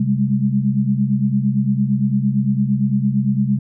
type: tone cluster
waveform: sine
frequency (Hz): 133.3 / 199.5 / 208.3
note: C3 / G3 / G#3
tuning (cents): +33 / +31 / +5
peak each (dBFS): -19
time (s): 0-3.59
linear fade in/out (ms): 5
effects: none